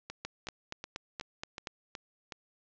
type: two click trains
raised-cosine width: 0.2 ms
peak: -23 / -20 dBFS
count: 7 / 7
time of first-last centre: 0.1-2.322 / 0.25-1.672 s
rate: 2.7 / 4.22 Hz
effects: resampled to 16000 Hz + 10-bit